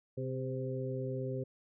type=harmonic tone with a mistuned harmonic; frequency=129.6 Hz; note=C3; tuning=16 cents flat; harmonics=1 / 2 / 3 / 4; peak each=-37 / -43 / -40 / -41 dBFS; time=0.17-1.44 s; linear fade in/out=10 ms; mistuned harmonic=3; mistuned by=+34 cents; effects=none